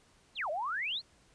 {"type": "exponential two-way sweep", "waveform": "sine", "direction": "down then up", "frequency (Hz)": [4514, 577, 4514], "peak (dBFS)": -32, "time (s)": [0.35, 1.02], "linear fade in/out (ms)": 50, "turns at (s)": 0.5, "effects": ["pink hiss -65 dBFS RMS until 1.34 s", "resampled to 22050 Hz"]}